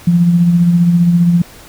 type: tone with tremolo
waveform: sine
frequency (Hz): 172.8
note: F3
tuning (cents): -18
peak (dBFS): -5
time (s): 0.07-1.42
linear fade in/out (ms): 5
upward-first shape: sine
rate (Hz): 15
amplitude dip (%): 40
effects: pink hiss -38 dBFS RMS until 1.68 s